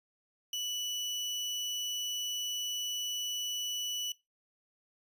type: tone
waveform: 30% pulse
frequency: 2960 Hz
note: F#7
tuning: in tune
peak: -30 dBFS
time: 0.53-4.12 s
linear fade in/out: 2 ms
effects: noise-tail reverb RT60 0.2 s tail -19 dB re dry + resampled to 32000 Hz